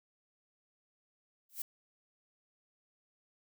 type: noise with exponential growth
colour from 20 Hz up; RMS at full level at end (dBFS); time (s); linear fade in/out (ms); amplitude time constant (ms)
violet; -33; 1.49-1.62; 5; 28
effects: none